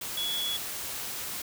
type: tone in noise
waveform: sine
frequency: 3374 Hz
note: G#7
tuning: 27 cents sharp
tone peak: -29 dBFS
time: 0.17-0.57 s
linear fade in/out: 5 ms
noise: white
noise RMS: -36 dBFS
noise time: 0.01-1.42 s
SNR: +4 dB
effects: none